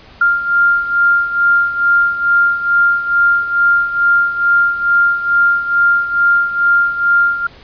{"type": "beating tone pair", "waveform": "sine", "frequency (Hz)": [1396.9, 1399.2], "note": ["F6", "F6"], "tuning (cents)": [0, 3], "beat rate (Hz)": 2.3, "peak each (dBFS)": [-11, -16], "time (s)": [0.21, 7.47], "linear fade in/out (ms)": 5, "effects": ["pink hiss -41 dBFS RMS until 7.63 s", "resampled to 11025 Hz"]}